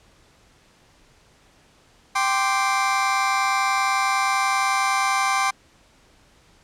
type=chord; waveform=30% pulse; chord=G suspended fourth; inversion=none; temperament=just; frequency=784 / 1045.3 / 1176 Hz; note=G5 / C6 / D6; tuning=0 / -2 / +2 cents; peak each=-21 dBFS; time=2.15-5.51 s; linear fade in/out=10 ms; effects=pink hiss -56 dBFS RMS until 6.63 s + low-pass 8000 Hz 12 dB/octave